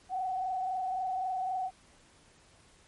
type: tone with frequency modulation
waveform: sine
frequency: 749 Hz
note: F#5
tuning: 21 cents sharp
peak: -30 dBFS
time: 0.09-1.71 s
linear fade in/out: 50 ms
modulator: 23.8 Hz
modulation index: 0.9
effects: pink hiss -61 dBFS RMS until 2.87 s + MP3 48 kbps